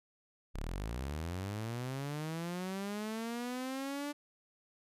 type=linear sweep; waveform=sawtooth; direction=up; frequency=30.87 to 293.7 Hz; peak=-33 dBFS; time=0.54-4.13 s; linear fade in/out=20 ms; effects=resampled to 32000 Hz